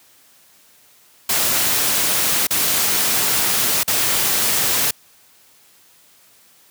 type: noise with dropouts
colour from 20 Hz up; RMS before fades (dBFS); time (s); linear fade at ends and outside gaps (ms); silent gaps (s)
white; -18; 1.29-4.91; 5; 2.47-2.506 / 3.833-3.877
effects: white hiss -52 dBFS RMS until 6.7 s + high-pass 80 Hz 12 dB/octave